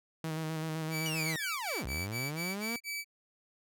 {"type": "tone with vibrato", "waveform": "sawtooth", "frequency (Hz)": 158.7, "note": "D#3", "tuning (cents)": 35, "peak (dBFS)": -30, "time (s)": [0.24, 1.36], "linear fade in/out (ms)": 2, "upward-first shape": "square", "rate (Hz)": 7.8, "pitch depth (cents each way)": 23}
{"type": "tone bursts", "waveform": "sawtooth", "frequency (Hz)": 2300, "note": "D7", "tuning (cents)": -37, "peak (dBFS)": -32, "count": 9, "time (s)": [0.9, 3.046], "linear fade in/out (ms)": 50, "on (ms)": 210, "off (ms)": 32}
{"type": "linear two-way sweep", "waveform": "sawtooth", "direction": "down then up", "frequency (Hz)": [2979, 58, 240.4], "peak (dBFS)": -32, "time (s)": [1.06, 2.76], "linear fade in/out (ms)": 0, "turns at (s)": 1.86}
{"effects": []}